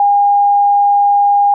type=tone; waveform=sine; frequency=811 Hz; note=G#5; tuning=41 cents flat; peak=-7 dBFS; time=0-1.54 s; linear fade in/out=2 ms; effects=none